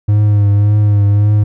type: tone with vibrato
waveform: triangle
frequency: 103.2 Hz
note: G#2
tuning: 10 cents flat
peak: -5 dBFS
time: 0.08-1.44 s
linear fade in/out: 10 ms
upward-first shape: triangle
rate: 1.8 Hz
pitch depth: 38 cents each way
effects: none